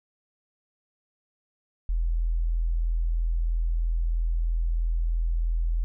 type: tone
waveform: sine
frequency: 41.54 Hz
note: E1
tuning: 14 cents sharp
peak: -22 dBFS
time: 1.89-5.84 s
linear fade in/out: 0 ms
effects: none